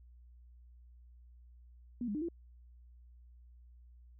sine tone with pitch steps, 241.8 / 205.4 / 302.2 / 338.1 Hz, B3 / G#3 / D4 / E4, -36 / -19 / +50 / +44 cents, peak -34 dBFS, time 2.01-2.286 s, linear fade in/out 2 ms, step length 69 ms, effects added 60 Hz sine -55 dBFS peak until 4.19 s

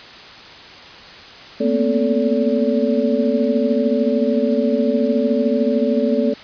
sine tone cluster, 225.4 / 239.1 / 258.5 / 438.4 / 573 Hz, A3 / A#3 / C4 / A4 / D5, +42 / +44 / -21 / -6 / -43 cents, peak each -21 dBFS, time 1.6-6.34 s, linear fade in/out 10 ms, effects white hiss -38 dBFS RMS until 6.43 s + resampled to 11025 Hz

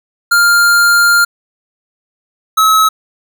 square tone pair in turn, 1400 / 1288.5 Hz, F6 / E6, +4 / -40 cents, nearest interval minor second, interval 144 cents, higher first, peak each -7 dBFS, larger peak neither, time 0.31-1.25 / 2.57-2.89 s, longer first, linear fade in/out 10 ms, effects none

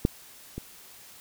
clicks, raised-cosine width 3 ms, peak -7 / -21 dBFS, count 2, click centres 0.051 / 0.58 s, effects white hiss -50 dBFS RMS until 1.2 s

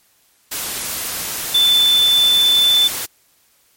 sine tone in noise, 3520 Hz, A7, in tune, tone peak -10 dBFS, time 1.54-2.88 s, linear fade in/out 10 ms, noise white, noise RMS -24 dBFS, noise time 0.51-3.06 s, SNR +11 dB, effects white hiss -57 dBFS RMS until 3.76 s + MP3 64 kbps

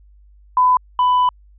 sine / triangle tone pair in turn, 1003 / 996.6 Hz, B5 / B5, +26 / +15 cents, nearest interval unison, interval 11 cents, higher first, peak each -10 dBFS, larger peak neither, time 0.57-0.77 / 0.99-1.29 s, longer second, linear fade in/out 2 ms, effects added 50 Hz sine -45 dBFS peak until 1.58 s + resampled to 8000 Hz

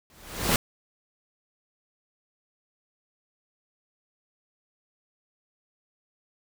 pink noise with exponential growth, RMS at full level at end -19 dBFS, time 0.1-0.56 s, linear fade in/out 1 ms, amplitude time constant 99 ms, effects none

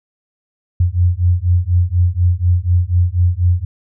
sine beating tone pair, 86.7 / 90.8 Hz, F2 / F#2, -12 / -32 cents, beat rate 4.1 Hz, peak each -14 dBFS, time 0.8-3.65 s, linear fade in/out 5 ms, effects none

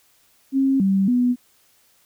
sine tone with pitch steps, 269.4 / 193.9 / 246.5 Hz, C#4 / G3 / B3, -49 / -19 / -3 cents, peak -15 dBFS, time 0.52-1.36 s, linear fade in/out 50 ms, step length 280 ms, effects white hiss -59 dBFS RMS until 2.05 s

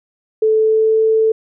sine tone with pitch glide, 437 to 441.6 Hz, A4 to A4, -12 to +6 cents, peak -10 dBFS, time 0.42-1.32 s, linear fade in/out 5 ms, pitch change +18 cents, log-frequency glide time 0.55-1.03 s, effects none

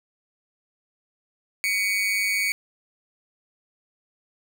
40% pulse tone with amplitude modulation, 2242 Hz, C#7, 19 cents sharp, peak -18 dBFS, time 1.64-2.52 s, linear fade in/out 0 ms, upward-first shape sine, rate 201 Hz, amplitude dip 65%, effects none

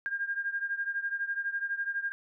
sine beating tone pair, 1607 / 1619 Hz, G6 / G#6, +43 / -45 cents, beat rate 12 Hz, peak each -32 / -35 dBFS, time 0.06-2.12 s, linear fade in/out 0 ms, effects none

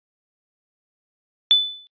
sine tone with exponential decay, 3497 Hz, A7, 11 cents flat, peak -8 dBFS, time 1.51-1.87 s, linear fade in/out 0 ms, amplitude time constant 77 ms, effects noise-tail reverb RT60 0.1 s tail -25 dB re dry + resampled to 11025 Hz

